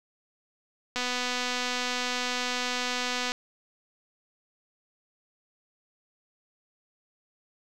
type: click train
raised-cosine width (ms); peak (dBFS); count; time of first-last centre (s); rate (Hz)
0.2; -13; 586; 0.96-3.319; 248
effects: none